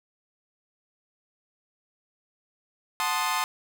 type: chord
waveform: sawtooth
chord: F# diminished seventh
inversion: none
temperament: equal with one note detuned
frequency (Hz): 740 / 880 / 1046.5 / 1240.2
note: F#5 / A5 / C6 / Eb6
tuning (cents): 0 / 0 / 0 / -6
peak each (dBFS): -31 / -26 / -25 / -27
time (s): 3-3.44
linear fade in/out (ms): 0
effects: none